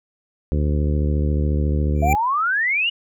harmonic tone, 74.1 Hz, D2, 16 cents sharp, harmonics 1 / 2 / 3 / 4 / 5 / 6 / 7, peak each -18 / -24 / -28 / -30 / -32 / -34 / -35 dBFS, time 0.52-2.15 s, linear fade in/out 0 ms
square tone with exponential growth, 2356 Hz, D7, 5 cents sharp, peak -19 dBFS, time 1.95-2.13 s, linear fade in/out 2 ms, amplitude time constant 37 ms
sine exponential sweep, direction up, 659.3 to 2949 Hz, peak -17 dBFS, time 2.02-2.9 s, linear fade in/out 10 ms
effects none

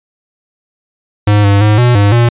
square tone with pitch steps, 103.8 / 100.4 / 105.9 / 122.1 / 101.6 / 118.9 Hz, G#2 / G2 / G#2 / B2 / G#2 / A#2, 0 / +42 / +34 / -19 / -38 / +35 cents, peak -6 dBFS, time 1.27-2.29 s, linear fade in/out 5 ms, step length 170 ms, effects resampled to 8000 Hz

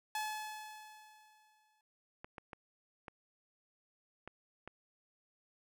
sawtooth tone with exponential decay, 858 Hz, A5, 44 cents flat, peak -31 dBFS, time 0.15-1.81 s, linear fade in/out 2 ms, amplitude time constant 360 ms
clicks, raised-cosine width 0.5 ms, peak -31 dBFS, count 6, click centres 2.245 / 2.382 / 2.532 / 3.082 / 4.276 / 4.676 s
effects none

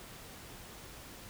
silence, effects pink hiss -50 dBFS RMS until 1.29 s

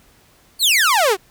sawtooth exponential sweep, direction down, 4634 to 349.2 Hz, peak -9 dBFS, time 0.59-1.17 s, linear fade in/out 50 ms, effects pink hiss -53 dBFS RMS until 1.3 s

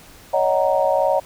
sine chord, D# minor seventh, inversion third, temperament just, 560 / 622.3 / 746.7 / 933.4 Hz, C#5 / D#5 / F#5 / A#5, +18 / 0 / +16 / +2 cents, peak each -19 / -20 / -22 / -23 dBFS, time 0.33-1.2 s, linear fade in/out 10 ms, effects pink hiss -45 dBFS RMS until 1.25 s

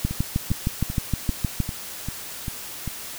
two click trains, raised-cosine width 5 ms, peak -16 / -9 dBFS, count 8 / 11, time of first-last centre 0.11-2.877 / 0.05-1.603 s, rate 2.53 / 6.44 Hz, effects white hiss -36 dBFS RMS until 3.18 s

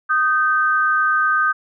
sine tone pair together, 1238 / 1550.1 Hz, D#6 / G6, -9 / -20 cents, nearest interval major third, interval 389 cents, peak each -17 dBFS, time 0.09-1.53 s, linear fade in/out 20 ms, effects none

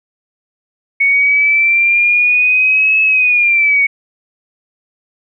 sine linear two-way sweep, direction up then down, 2217 to 2593 to 2217 Hz, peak -8 dBFS, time 1-3.87 s, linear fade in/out 10 ms, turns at 3.02 s, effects none

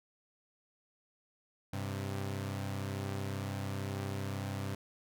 sawtooth tone pair together, 98 / 131.03 Hz, G2 / C3, 0 / +3 cents, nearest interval perfect fourth, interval 503 cents, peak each -33 / -37 dBFS, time 1.73-4.75 s, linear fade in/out 5 ms, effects none

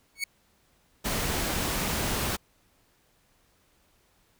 sawtooth tone with exponential growth, 2223 Hz, C#7, 4 cents sharp, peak -21 dBFS, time 0.15-0.24 s, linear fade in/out 5 ms, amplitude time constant 18 ms
pink noise, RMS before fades -29 dBFS, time 1.04-2.37 s, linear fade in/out 20 ms
effects pink hiss -66 dBFS RMS until 4.39 s

